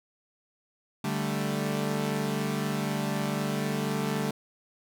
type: chord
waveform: sawtooth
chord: D suspended fourth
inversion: none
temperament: equal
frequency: 146.83 / 196 / 220 Hz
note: D3 / G3 / A3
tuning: 0 / 0 / 0 cents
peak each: -28 dBFS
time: 1.04-4.31 s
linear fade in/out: 5 ms
effects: none